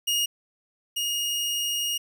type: tone pair in turn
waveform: sawtooth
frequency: 2862 / 2862 Hz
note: F7 / F7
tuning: +42 / +42 cents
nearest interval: unison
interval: 0 cents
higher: neither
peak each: -19 / -22 dBFS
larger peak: first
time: 0.07-0.26 / 0.96-1.98 s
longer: second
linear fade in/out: 10 ms
effects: none